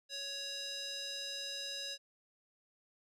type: tone with band-pass filter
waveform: square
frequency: 558 Hz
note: C#5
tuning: 11 cents sharp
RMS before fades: -42 dBFS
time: 0.09-1.98 s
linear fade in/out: 50 ms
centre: 4600 Hz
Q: 3.2
effects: none